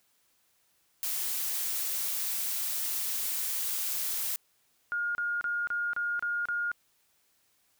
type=noise; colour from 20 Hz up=blue; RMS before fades=-32 dBFS; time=1.03-4.36 s; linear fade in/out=0 ms
type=tone bursts; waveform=sine; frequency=1422 Hz; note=F6; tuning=31 cents sharp; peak=-28 dBFS; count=7; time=4.92-6.716 s; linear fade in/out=0 ms; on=230 ms; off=31 ms
effects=white hiss -70 dBFS RMS until 7.79 s